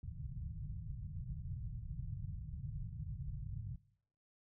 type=low-pass noise; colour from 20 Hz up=white; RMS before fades=-44 dBFS; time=0.03-3.76 s; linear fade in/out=2 ms; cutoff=150 Hz; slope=48 dB/octave; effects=noise-tail reverb RT60 0.7 s tail -21 dB re dry